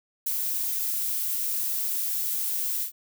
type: noise with ADSR envelope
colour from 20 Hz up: violet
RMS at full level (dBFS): -24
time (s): 0.26-2.92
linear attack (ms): 12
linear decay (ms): 4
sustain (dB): -4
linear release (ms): 100
effects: none